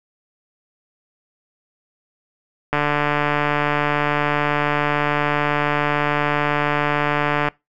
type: click train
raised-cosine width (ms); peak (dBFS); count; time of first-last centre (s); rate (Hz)
0.5; -4; 700; 2.73-7.485; 147
effects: noise-tail reverb RT60 0.2 s tail -23 dB re dry